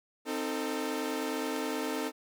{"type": "chord", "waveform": "sawtooth", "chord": "A diminished", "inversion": "first", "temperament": "equal with one note detuned", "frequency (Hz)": [261.6, 311.1, 445.9], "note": ["C4", "Eb4", "A4"], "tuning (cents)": [0, 0, 23], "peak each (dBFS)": -32, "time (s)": [0.25, 2.12], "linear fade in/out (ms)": 50, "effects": []}